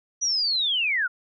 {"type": "linear sweep", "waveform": "sine", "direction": "down", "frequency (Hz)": [5920, 1365], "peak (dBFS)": -21, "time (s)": [0.21, 1.08], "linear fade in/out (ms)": 20, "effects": []}